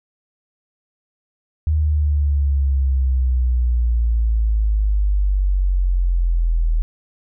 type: exponential sweep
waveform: sine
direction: down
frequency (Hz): 77.78 to 40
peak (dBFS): -14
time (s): 1.67-6.82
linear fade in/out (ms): 0
effects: none